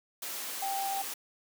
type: tone in noise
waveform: sine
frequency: 784 Hz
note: G5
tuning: in tune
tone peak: -31 dBFS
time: 0.62-1.02 s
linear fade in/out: 5 ms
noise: white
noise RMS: -38 dBFS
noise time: 0.22-1.14 s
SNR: +4 dB
effects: high-pass 300 Hz 12 dB/octave